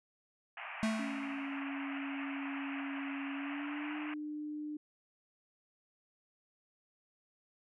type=band-pass noise; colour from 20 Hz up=white; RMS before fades=-45 dBFS; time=0.57-4.14 s; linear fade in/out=2 ms; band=620 to 2800 Hz; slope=96 dB/octave
type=tone with exponential decay; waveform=square; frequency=220 Hz; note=A3; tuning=in tune; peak=-29 dBFS; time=0.83-1.62 s; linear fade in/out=0 ms; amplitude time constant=170 ms
type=tone with pitch glide; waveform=sine; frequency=277.2 to 300.5 Hz; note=C#4 to D4; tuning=0 to +40 cents; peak=-38 dBFS; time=0.99-4.77 s; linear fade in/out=5 ms; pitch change=+140 cents; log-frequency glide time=3.33-3.96 s
effects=resampled to 24000 Hz